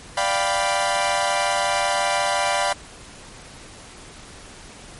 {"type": "chord", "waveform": "sawtooth", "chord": "G dominant seventh", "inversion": "second", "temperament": "equal", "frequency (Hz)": [587.3, 698.5, 784, 987.8], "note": ["D5", "F5", "G5", "B5"], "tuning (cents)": [0, 0, 0, 0], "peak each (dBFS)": -21, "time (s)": [0.17, 2.73], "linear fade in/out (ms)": 5, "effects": ["pink hiss -42 dBFS RMS until 4.99 s", "MP3 48 kbps"]}